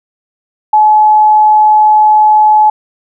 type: tone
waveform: sine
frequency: 854 Hz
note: G#5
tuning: 48 cents sharp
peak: -3 dBFS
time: 0.73-2.7 s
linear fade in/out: 5 ms
effects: none